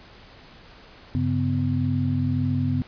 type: tone cluster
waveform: sine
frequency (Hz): 97.7 / 139.5 / 251.8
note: G2 / C#3 / B3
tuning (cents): -5 / +11 / +34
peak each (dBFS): -25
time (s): 1.15-2.82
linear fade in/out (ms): 0
effects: pink hiss -48 dBFS RMS until 2.87 s + resampled to 11025 Hz